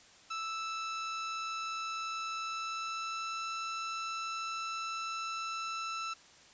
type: tone with pitch glide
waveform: sawtooth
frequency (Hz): 1318.5 to 1326.9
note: E6 to E6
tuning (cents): 0 to +11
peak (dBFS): -32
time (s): 0.3-6.14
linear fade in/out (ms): 10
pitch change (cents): +11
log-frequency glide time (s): 2.37-3.47
effects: white hiss -58 dBFS RMS until 6.53 s + resampled to 16000 Hz